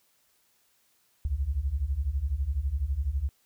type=beating tone pair; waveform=sine; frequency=62 / 74 Hz; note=B1 / D2; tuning=+7 / +14 cents; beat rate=12 Hz; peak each=-30 / -28 dBFS; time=1.25-3.29 s; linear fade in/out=0 ms; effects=white hiss -68 dBFS RMS until 3.45 s